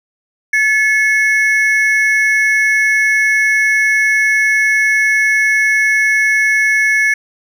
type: ring-modulated tone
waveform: triangle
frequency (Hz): 1955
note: B6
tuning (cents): -18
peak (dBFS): -5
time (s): 0.53-7.14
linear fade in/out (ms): 5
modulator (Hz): 235
effects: none